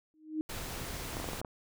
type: tone with exponential growth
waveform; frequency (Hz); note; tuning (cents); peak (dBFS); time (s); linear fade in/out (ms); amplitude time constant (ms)
sine; 311.1; D#4; 0; -27; 0.14-0.41; 0; 57
type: noise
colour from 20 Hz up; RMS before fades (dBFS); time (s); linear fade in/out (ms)
pink; -40; 0.49-1.41; 5
type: clicks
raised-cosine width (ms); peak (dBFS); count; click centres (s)
1; -25; 7; 1.169 / 1.2 / 1.243 / 1.288 / 1.333 / 1.415 / 1.448
effects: none